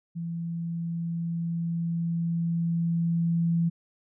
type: tone with level ramp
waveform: sine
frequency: 168.1 Hz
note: E3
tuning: 34 cents sharp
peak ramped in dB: -30 to -21 dBFS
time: 0.15-3.7 s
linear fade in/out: 20 ms
effects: none